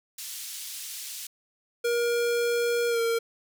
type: band-pass noise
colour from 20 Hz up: white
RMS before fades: -38 dBFS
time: 0.18-1.27 s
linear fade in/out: 5 ms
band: 3100 to 12000 Hz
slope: 12 dB/octave
type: tone with pitch glide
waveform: square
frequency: 474 to 461 Hz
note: A#4 to A#4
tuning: +29 to -19 cents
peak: -24 dBFS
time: 1.84-3.19 s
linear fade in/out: 10 ms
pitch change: -48 cents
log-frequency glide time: 2.88-3 s
effects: none